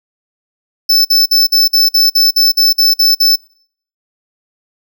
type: tone bursts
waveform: square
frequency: 5274 Hz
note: E8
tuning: in tune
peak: -7 dBFS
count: 12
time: 0.89-3.36 s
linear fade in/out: 10 ms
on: 160 ms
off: 50 ms
effects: noise-tail reverb RT60 0.6 s tail -25 dB re dry